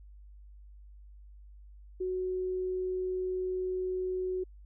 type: tone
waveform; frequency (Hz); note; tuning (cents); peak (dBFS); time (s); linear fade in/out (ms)
sine; 369.6; F#4; -2; -30; 2-4.44; 10
effects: added 50 Hz sine -49 dBFS peak until 4.65 s